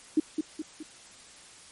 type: tone with echo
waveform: sine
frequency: 310 Hz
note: D#4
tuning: 6 cents flat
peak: -18 dBFS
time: 0.17-0.2 s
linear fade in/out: 5 ms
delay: 210 ms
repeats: 3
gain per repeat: -6 dB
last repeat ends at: 0.83 s
effects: white hiss -51 dBFS RMS until 1.71 s + MP3 48 kbps